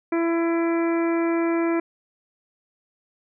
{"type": "harmonic tone", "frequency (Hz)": 334.5, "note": "E4", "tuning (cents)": 25, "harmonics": [1, 2, 3, 4, 5, 6, 7], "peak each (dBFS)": [-20, -30, -33, -35, -38, -38, -37], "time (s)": [0.12, 1.8], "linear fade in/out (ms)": 5, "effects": []}